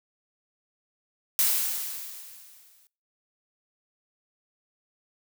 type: noise with exponential decay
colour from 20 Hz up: blue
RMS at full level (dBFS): -21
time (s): 1.39-2.87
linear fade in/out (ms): 0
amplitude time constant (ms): 320
effects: noise-tail reverb RT60 0.4 s tail -24 dB re dry